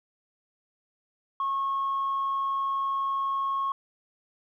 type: tone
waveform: sine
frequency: 1092 Hz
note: C#6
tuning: 26 cents flat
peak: -24 dBFS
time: 1.4-3.72 s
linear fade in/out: 2 ms
effects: tanh soft clip ceiling -22 dBFS + 11-bit